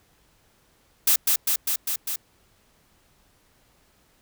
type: noise with echo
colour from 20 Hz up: blue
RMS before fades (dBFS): -18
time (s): 1.07-1.16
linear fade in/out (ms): 5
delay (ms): 200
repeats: 5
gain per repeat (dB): -2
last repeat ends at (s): 2.16
effects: pink hiss -62 dBFS RMS until 4.21 s